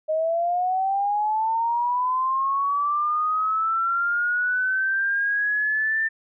sine linear sweep, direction up, 619 to 1793 Hz, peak -20 dBFS, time 0.08-6.09 s, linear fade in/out 20 ms, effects none

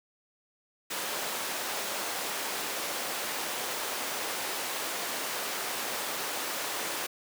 pink high-pass noise, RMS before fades -34 dBFS, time 0.9-7.07 s, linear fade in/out 10 ms, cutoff 460 Hz, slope 12 dB/octave, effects none

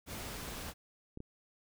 pink noise, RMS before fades -43 dBFS, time 0.06-0.74 s, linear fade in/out 50 ms
clicks, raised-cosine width 3 ms, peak -31 dBFS, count 2, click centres 1.174 / 1.204 s
effects none

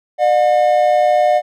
triangle tone pair together, 602 / 721.6 Hz, D5 / F#5, +43 / -44 cents, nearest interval minor third, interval 313 cents, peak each -11 dBFS, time 0.18-1.42 s, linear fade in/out 50 ms, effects none

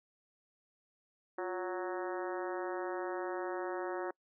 harmonic tone with a mistuned harmonic, 185 Hz, F#3, in tune, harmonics 2 / 3 / 4 / 5 / 6 / 7 / 8 / 9 / 10, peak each -38 / -42 / -44 / -46 / -48 / -49 / -50 / -51 / -52 dBFS, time 1.38-4.11 s, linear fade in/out 5 ms, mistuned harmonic 2, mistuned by -65 cents, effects noise-tail reverb RT60 0.1 s tail -26 dB re dry

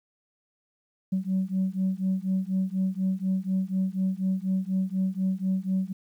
sine beating tone pair, 187 / 191.1 Hz, F#3 / G3, +19 / -44 cents, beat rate 4.1 Hz, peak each -26 dBFS, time 1.12-5.93 s, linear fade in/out 10 ms, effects tanh soft clip ceiling -19 dBFS + 10-bit

